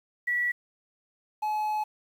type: tone pair in turn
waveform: sine / triangle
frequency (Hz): 1944 / 852.6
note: B6 / G#5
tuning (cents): -28 / +45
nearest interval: octave + major second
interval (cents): 1427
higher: first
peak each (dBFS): -24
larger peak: neither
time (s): 0.27-0.52 / 1.42-1.84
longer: second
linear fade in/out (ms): 10
effects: 9-bit